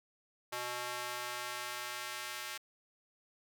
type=tone with high-pass filter sweep; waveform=square; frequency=122.8 Hz; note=B2; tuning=9 cents flat; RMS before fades=-41 dBFS; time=0.52-2.58 s; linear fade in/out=10 ms; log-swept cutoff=760 to 1700 Hz; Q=0.82; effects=none